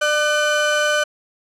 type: tone pair together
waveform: 35% pulse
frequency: 597.7 / 1506 Hz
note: D5 / F#6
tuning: +30 / +30 cents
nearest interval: octave + major third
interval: 1600 cents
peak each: -17 dBFS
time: 0.01-1.04 s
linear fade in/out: 10 ms
effects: low-pass 8000 Hz 12 dB/octave